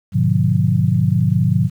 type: chord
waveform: sine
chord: G# diminished seventh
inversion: none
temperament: just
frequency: 103.83 / 124.59 / 149.51 / 179.41 Hz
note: G#2 / B2 / D3 / F3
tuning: 0 / +16 / +31 / +47 cents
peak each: -18 dBFS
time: 0.12-1.7 s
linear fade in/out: 50 ms
effects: 8-bit